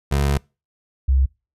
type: tone pair in turn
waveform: 25% pulse / sine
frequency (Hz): 70.3 / 66.44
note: C#2 / C2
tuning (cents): +25 / +27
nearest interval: minor second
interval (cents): 98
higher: first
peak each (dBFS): -13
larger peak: neither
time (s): 0.11-0.38 / 1.08-1.26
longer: first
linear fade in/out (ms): 10
effects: noise-tail reverb RT60 0.3 s tail -26 dB re dry + resampled to 32000 Hz